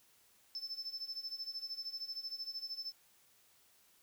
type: tone with tremolo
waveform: triangle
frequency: 5274 Hz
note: E8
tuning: in tune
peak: -35 dBFS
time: 0.55-2.92 s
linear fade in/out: 0 ms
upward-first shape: sine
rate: 13 Hz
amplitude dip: 85%
effects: tanh soft clip ceiling -35 dBFS + white hiss -68 dBFS RMS until 4.02 s